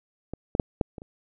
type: clicks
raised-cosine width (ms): 2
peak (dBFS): -20 / -12 / -6 / -8 / -24 / -29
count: 6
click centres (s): 0.336 / 0.551 / 0.598 / 0.812 / 0.982 / 1.019
effects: none